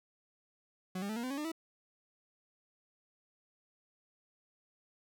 40% pulse tone with pitch steps, 185 / 200.6 / 217.5 / 235.8 / 255.7 / 277.2 / 300.5 / 325.8 Hz, F#3 / G3 / A3 / A#3 / C4 / C#4 / D4 / E4, 0 / +40 / -20 / +20 / -40 / 0 / +40 / -20 cents, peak -35 dBFS, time 0.95-1.518 s, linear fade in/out 5 ms, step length 71 ms, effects none

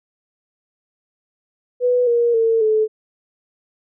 sine tone with pitch steps, 493.9 / 473 / 452.9 / 433.7 Hz, B4 / A#4 / A#4 / A4, 0 / +25 / -50 / -25 cents, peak -13 dBFS, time 1.8-2.88 s, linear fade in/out 50 ms, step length 270 ms, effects none

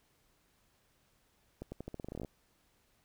accelerating click train, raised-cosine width 2 ms, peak -28 dBFS, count 15, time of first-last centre 1.62-2.248 s, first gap 100 ms, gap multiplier 0.86, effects pink hiss -72 dBFS RMS until 3.04 s

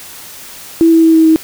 sine tone with pitch steps, 329.6 / 326.9 / 324.3 / 321.7 / 319.1 Hz, E4 / E4 / E4 / E4 / D#4, 0 / -14 / -28 / -42 / +44 cents, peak -4 dBFS, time 0.81-1.36 s, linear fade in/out 0 ms, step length 110 ms, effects white hiss -32 dBFS RMS until 1.43 s

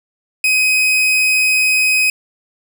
40% pulse tone, 2519 Hz, D#7, 21 cents sharp, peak -10 dBFS, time 0.44-2.1 s, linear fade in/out 2 ms, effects none

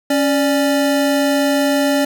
square tone pair together, 277.2 / 587.4 Hz, C#4 / D5, 0 / 0 cents, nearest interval octave + minor second, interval 1300 cents, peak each -16 / -18 dBFS, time 0.1-2.05 s, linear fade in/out 5 ms, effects none

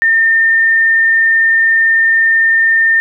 sine tone, 1811 Hz, A6, 49 cents sharp, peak -7 dBFS, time 0.02-3 s, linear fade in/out 0 ms, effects none

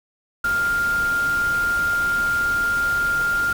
sine tone in noise, 1402 Hz, F6, 6 cents sharp, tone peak -18 dBFS, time 0.44-3.53 s, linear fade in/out 5 ms, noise pink, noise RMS -33 dBFS, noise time 0.44-3.53 s, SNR +12 dB, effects none

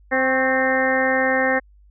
harmonic tone with a mistuned harmonic, 261.6 Hz, C4, in tune, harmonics 1 / 2 / 3 / 4 / 5 / 6 / 7 / 8, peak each -25 / -21 / -25 / -30 / -33 / -27 / -21 / -30 dBFS, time 0.11-1.6 s, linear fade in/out 20 ms, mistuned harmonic 4, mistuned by +62 cents, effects added 50 Hz sine -48 dBFS peak until 1.9 s

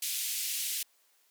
white band-pass noise, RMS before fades -34 dBFS, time 0.02-0.83 s, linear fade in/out 5 ms, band 2400 to 15000 Hz, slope 24 dB/octave, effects white hiss -68 dBFS RMS until 1.3 s + high-pass 400 Hz 12 dB/octave

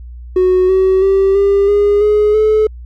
triangle tone with pitch steps, 368.8 / 378.5 / 388.5 / 398.7 / 409.2 / 420 / 431 Hz, F#4 / F#4 / G4 / G4 / G#4 / G#4 / A4, -6 / +39 / -16 / +29 / -26 / +19 / -36 cents, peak -5 dBFS, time 0.36-2.67 s, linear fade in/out 5 ms, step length 330 ms, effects tanh soft clip ceiling -3 dBFS + added 60 Hz sine -28 dBFS peak until 2.85 s

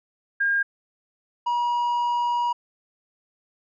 sine / triangle tone pair in turn, 1614 / 959.7 Hz, G#6 / B5, -50 / -50 cents, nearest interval major sixth, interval 900 cents, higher first, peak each -19 dBFS, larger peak neither, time 0.4-0.63 / 1.46-2.53 s, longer second, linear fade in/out 10 ms, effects resampled to 16000 Hz

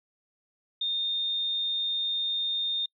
sine tone, 3648 Hz, A#7, 38 cents flat, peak -26 dBFS, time 0.81-2.86 s, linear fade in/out 5 ms, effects noise-tail reverb RT60 0.1 s tail -24 dB re dry

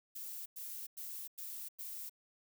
violet noise bursts, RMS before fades -45 dBFS, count 5, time 0.15-2.096 s, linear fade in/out 10 ms, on 310 ms, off 99 ms, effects none

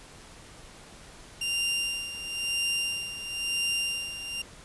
sawtooth tone with tremolo, 2789 Hz, F7, 3 cents flat, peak -22 dBFS, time 1.41-4.42 s, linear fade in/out 5 ms, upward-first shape sine, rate 0.99 Hz, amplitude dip 70%, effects pink hiss -49 dBFS RMS until 4.64 s + resampled to 24000 Hz

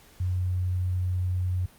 sine tone, 91 Hz, F#2, 28 cents flat, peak -24 dBFS, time 0.2-1.66 s, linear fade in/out 5 ms, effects pink hiss -55 dBFS RMS until 1.78 s + Opus 48 kbps

